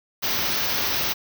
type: band-stop noise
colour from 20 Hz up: white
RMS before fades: -24 dBFS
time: 0.22-1.14 s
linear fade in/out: 20 ms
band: 6200 to 14000 Hz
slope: 96 dB/octave
effects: none